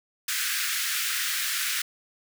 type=high-pass noise; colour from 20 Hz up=pink; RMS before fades=-28 dBFS; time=0.28-1.82 s; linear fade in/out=5 ms; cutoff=1400 Hz; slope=48 dB/octave; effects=none